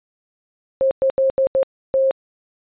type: tone bursts at uneven times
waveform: sine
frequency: 534 Hz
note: C5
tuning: 35 cents sharp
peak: -13 dBFS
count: 6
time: 0.81-0.91 / 1.02-1.1 / 1.18-1.3 / 1.38-1.47 / 1.55-1.63 / 1.94-2.11 s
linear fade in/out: 0 ms
effects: resampled to 8000 Hz